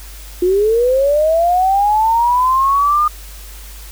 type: linear sweep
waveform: sine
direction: up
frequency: 350.1 to 1225 Hz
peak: -10 dBFS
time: 0.42-3.08 s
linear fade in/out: 5 ms
effects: added 50 Hz sine -32 dBFS peak until 3.91 s + white hiss -38 dBFS RMS until 3.91 s